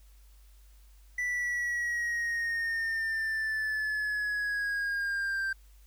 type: linear sweep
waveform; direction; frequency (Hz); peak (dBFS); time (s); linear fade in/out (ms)
triangle; down; 1976 to 1568; -27; 1.18-5.53; 5
effects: added 50 Hz sine -53 dBFS peak until 5.86 s + white hiss -66 dBFS RMS until 5.86 s